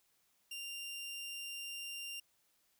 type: tone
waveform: sawtooth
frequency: 2786 Hz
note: F7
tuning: 5 cents flat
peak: -39 dBFS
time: 0.51-2.2 s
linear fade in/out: 5 ms
effects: white hiss -75 dBFS RMS until 2.79 s